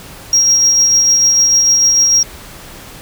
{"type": "tone with tremolo", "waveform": "sine", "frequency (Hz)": 5620, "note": "F8", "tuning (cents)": 10, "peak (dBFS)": -4, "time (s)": [0.33, 2.23], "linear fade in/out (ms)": 2, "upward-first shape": "sine", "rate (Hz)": 6.7, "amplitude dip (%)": 35, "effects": ["tanh soft clip ceiling -5 dBFS", "pink hiss -34 dBFS RMS until 3.01 s"]}